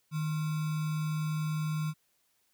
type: tone with sample-and-hold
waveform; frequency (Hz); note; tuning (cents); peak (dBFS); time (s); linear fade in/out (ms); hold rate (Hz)
sine; 155.2; D#3; -4; -29; 0.11-1.94; 50; 1225
effects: white hiss -73 dBFS RMS until 2.53 s